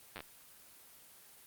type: slowing click train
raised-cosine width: 0.3 ms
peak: -27 dBFS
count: 5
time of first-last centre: 0.16-0.205 s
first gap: 9 ms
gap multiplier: 1.15
effects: white hiss -58 dBFS RMS until 1.46 s + Opus 24 kbps